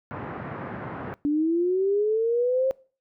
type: band-pass noise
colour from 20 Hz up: pink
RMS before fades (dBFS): -35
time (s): 0.11-1.14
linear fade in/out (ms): 0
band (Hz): 100 to 1700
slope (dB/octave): 24
type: linear sweep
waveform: sine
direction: up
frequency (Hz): 286.8 to 535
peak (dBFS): -20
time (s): 1.25-2.71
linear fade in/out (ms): 0
effects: noise-tail reverb RT60 0.4 s tail -23 dB re dry